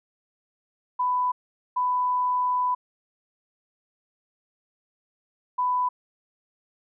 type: tone bursts at uneven times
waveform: sine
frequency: 996 Hz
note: B5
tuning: 14 cents sharp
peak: -21 dBFS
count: 3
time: 0.99-1.32 / 1.76-2.75 / 5.58-5.89 s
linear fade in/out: 10 ms
effects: none